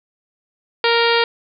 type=harmonic tone; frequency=466.2 Hz; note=A#4; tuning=in tune; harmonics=1 / 2 / 3 / 4 / 5 / 6 / 7 / 8 / 9 / 10; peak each=-17 / -20 / -22 / -23 / -24 / -25 / -25 / -26 / -27 / -27 dBFS; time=0.84-1.24 s; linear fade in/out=2 ms; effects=none